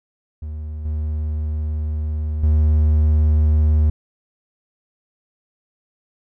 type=tone with level steps; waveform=triangle; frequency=76.5 Hz; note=D#2; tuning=29 cents flat; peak=-24 / -18 / -10 dBFS; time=0.42-3.9 s; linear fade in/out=5 ms; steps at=0.85 / 2.43 s; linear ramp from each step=5 ms; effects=none